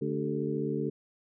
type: harmonic tone with a mistuned harmonic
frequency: 73.42 Hz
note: D2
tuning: in tune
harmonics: 2 / 3 / 4 / 5 / 6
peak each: -35 / -35 / -35 / -35 / -35 dBFS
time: 0.01-0.9 s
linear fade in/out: 10 ms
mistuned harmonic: 5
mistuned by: +81 cents
effects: none